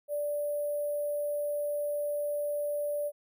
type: tone with sample-and-hold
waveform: sine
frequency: 586 Hz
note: D5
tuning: 4 cents flat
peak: -29 dBFS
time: 0.08-3.12 s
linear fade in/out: 50 ms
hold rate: 11025 Hz
effects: none